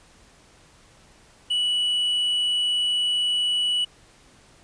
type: tone with tanh clipping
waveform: triangle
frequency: 2948 Hz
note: F#7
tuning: 7 cents flat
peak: -21 dBFS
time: 1.5-3.85 s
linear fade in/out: 10 ms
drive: 7 dB
effects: pink hiss -54 dBFS RMS until 4.63 s + resampled to 22050 Hz